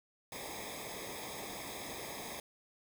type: noise with comb filter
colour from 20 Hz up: pink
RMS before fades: -44 dBFS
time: 0.32-2.4 s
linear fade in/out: 2 ms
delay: 0.69 ms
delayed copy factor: -0.95
effects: none